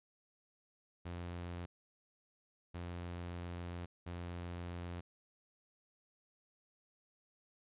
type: tone bursts at uneven times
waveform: sawtooth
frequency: 87.31 Hz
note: F2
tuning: in tune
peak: -38 dBFS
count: 3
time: 1.05-1.66 / 2.74-3.86 / 4.06-5.01 s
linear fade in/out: 10 ms
effects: resampled to 8000 Hz